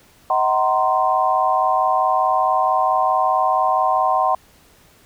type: chord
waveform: sine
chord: C half-diminished seventh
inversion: first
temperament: just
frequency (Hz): 627.9 / 753.5 / 941.9 / 1046.5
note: Eb5 / Gb5 / Bb5 / C6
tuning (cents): +16 / +31 / +18 / 0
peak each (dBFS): -23 / -18 / -23 / -19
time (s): 0.3-4.35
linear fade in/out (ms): 2
effects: pink hiss -52 dBFS RMS until 5.05 s